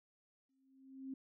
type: tone with exponential growth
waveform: sine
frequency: 266.4 Hz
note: C4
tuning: 31 cents sharp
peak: -40 dBFS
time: 0.49-1.14 s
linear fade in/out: 5 ms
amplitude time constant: 140 ms
effects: none